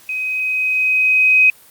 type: tone with level ramp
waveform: sine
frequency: 2521 Hz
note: D#7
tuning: 22 cents sharp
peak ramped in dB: -20 to -7 dBFS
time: 0.09-1.5 s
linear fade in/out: 2 ms
effects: white hiss -46 dBFS RMS until 1.7 s + Opus 48 kbps